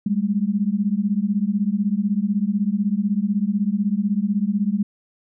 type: beating tone pair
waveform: sine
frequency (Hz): 196 / 212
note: G3 / G#3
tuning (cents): 0 / +36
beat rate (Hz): 16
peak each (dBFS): -21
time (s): 0.06-4.83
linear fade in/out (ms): 5
effects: none